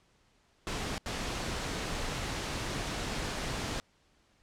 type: noise bursts at uneven times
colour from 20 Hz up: pink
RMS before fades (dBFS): -35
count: 2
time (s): 0.67-0.98 / 1.06-3.8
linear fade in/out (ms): 0
effects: pink hiss -68 dBFS RMS until 4.42 s + low-pass 7000 Hz 12 dB/octave